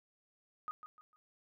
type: tone with echo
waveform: sine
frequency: 1244.5 Hz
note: D#6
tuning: in tune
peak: -37 dBFS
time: 0.68-0.71 s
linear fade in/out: 0 ms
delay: 150 ms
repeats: 3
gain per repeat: -10 dB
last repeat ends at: 1.16 s
effects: none